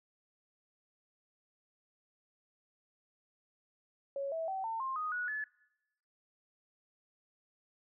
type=tone with pitch steps; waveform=sine; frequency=554.4 / 651.7 / 766.1 / 900.6 / 1058.7 / 1244.6 / 1463.1 / 1719.9 Hz; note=C#5 / E5 / G5 / A5 / C6 / D#6 / F#6 / A6; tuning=0 / -20 / -40 / +40 / +20 / 0 / -20 / -40 cents; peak=-34 dBFS; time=4.16-5.44 s; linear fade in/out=2 ms; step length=160 ms; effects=noise-tail reverb RT60 0.9 s tail -21 dB re dry